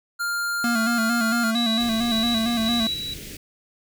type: tone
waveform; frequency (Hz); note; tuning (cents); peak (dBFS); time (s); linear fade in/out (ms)
square; 1400; F6; +4; -24; 0.19-1.52; 20
type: tone with vibrato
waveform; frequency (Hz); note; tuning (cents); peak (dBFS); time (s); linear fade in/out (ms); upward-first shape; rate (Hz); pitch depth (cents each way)
square; 230; A#3; -23; -22; 0.64-2.87; 2; square; 4.4; 52
type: tone with tremolo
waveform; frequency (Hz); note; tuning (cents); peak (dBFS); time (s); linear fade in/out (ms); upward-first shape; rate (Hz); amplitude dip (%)
sine; 3911; B7; -18; -23; 1.55-3.14; 5; square; 1.8; 45
type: band-stop noise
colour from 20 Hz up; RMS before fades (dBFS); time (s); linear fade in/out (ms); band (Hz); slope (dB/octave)
pink; -37; 1.8-3.37; 5; 460 to 2000; 24
effects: none

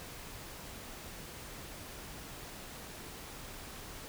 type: silence
effects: pink hiss -47 dBFS RMS until 4.08 s

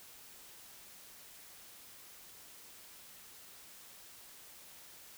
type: silence
effects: white hiss -55 dBFS RMS until 5.17 s

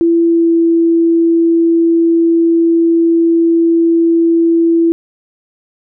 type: tone with pitch glide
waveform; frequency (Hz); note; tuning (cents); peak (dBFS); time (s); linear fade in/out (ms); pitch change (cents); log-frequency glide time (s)
sine; 335.8 to 333.3; E4 to E4; +32 to +19; -7; 0.01-4.92; 0; -13; 0.25-0.5
effects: none

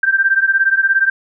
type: beating tone pair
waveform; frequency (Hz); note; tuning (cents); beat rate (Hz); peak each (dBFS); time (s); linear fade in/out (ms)
sine; 1568 / 1585; G6 / G6; 0 / +19; 17; -13 / -15; 0.03-1.1; 5
effects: none

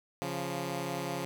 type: tone pair together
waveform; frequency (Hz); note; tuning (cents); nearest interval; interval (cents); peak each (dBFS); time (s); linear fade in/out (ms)
10% pulse; 138.59 / 174.61; C#3 / F3; 0 / 0; major third; 400; -28; 0.22-1.25; 0
effects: none

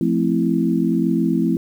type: chord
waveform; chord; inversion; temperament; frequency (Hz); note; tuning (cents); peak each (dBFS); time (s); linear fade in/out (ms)
sine; F major seventh; none; equal; 174.61 / 220 / 261.6 / 329.6; F3 / A3 / C4 / E4; 0 / 0 / 0 / 0; -21; 0.01-1.57; 2
effects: 8-bit

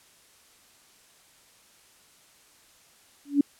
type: tone with exponential growth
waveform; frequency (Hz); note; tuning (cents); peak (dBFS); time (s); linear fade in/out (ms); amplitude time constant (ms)
sine; 284.5; C#4; +45; -13; 3.25-3.41; 5; 34
effects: white hiss -58 dBFS RMS until 3.59 s + low-pass 11000 Hz 12 dB/octave

